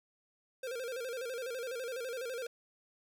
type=tone with vibrato; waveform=square; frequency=493.9 Hz; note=B4; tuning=in tune; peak=-38 dBFS; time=0.63-2.47 s; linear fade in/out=5 ms; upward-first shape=square; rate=12 Hz; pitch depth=98 cents each way; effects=none